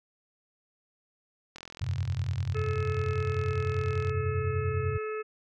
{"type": "click train", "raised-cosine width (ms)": 0.2, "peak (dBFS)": -26, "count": 109, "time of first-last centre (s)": [1.56, 4.095], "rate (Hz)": 42.6}
{"type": "chord", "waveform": "sine", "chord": "F suspended second", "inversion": "none", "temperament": "equal with one note detuned", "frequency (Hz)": [87.31, 97.43, 130.81], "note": ["F2", "G2", "C3"], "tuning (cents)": [0, -10, 0], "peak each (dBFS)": [-33, -31, -33], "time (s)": [1.81, 4.98], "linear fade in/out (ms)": 10}
{"type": "harmonic tone", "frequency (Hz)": 431.4, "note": "A4", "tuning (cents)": -34, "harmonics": [1, 3, 4, 5, 6], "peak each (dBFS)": [-32, -39, -46, -49, -45], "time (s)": [2.54, 5.23], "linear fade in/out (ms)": 20}
{"effects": []}